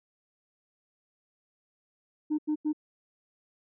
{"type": "tone bursts", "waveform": "sine", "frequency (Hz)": 303.9, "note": "D#4", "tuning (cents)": -41, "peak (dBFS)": -23, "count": 3, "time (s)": [2.3, 2.731], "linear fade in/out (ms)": 20, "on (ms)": 85, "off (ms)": 88, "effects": ["tanh soft clip ceiling -23 dBFS"]}